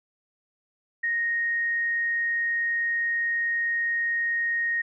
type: tone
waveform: sine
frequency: 1864.7 Hz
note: A#6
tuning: in tune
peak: -23 dBFS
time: 1.03-4.82 s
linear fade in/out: 10 ms
effects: none